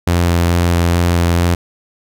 sawtooth tone with vibrato, 86.2 Hz, F2, 22 cents flat, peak -7 dBFS, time 0.07-1.55 s, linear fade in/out 5 ms, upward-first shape square, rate 2.3 Hz, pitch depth 10 cents each way, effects none

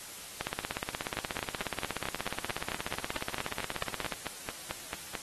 two click trains, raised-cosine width 0.3 ms, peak -16 / -17 dBFS, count 63 / 19, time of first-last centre 0.41-4.123 / 1.17-5.152 s, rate 16.7 / 4.52 Hz, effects white hiss -45 dBFS RMS until 5.22 s + AAC 32 kbps

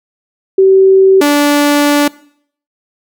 sine / sawtooth tone pair in turn, 383.5 / 290.5 Hz, G4 / D4, -38 / -19 cents, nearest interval perfect fourth, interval 481 cents, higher first, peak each -3 dBFS, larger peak neither, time 0.58-1.21 / 1.21-2.08 s, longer second, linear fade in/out 5 ms, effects noise-tail reverb RT60 0.6 s tail -21 dB re dry

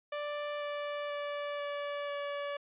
sawtooth tone with pitch steps, 587.3 / 583.6 / 579.9 / 576.2 / 572.6 Hz, D5 / D5 / D5 / D5 / D5, 0 / -11 / -22 / -33 / -44 cents, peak -31 dBFS, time 0.12-2.57 s, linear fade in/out 5 ms, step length 490 ms, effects resampled to 8000 Hz

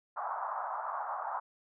pink band-pass noise, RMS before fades -37 dBFS, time 0.16-1.4 s, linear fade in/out 10 ms, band 700 to 1300 Hz, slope 48 dB/octave, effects none

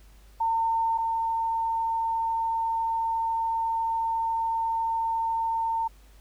sine tone pair in turn, 907 / 907 Hz, A#5 / A#5, -48 / -48 cents, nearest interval unison, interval 0 cents, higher neither, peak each -22 / -24 dBFS, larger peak first, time 0.4-0.98 / 0.98-5.88 s, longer second, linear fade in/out 10 ms, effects added 50 Hz sine -50 dBFS peak until 6.2 s + pink hiss -60 dBFS RMS until 6.2 s

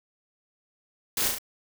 white noise with echo, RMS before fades -27 dBFS, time 1.17-1.28 s, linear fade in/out 2 ms, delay 35 ms, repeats 3, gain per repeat -3 dB, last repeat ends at 1.385 s, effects none

